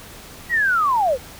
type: linear sweep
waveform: sine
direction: down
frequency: 1963 to 466.2 Hz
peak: -15 dBFS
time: 0.49-1.18 s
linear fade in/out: 50 ms
effects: pink hiss -40 dBFS RMS until 1.39 s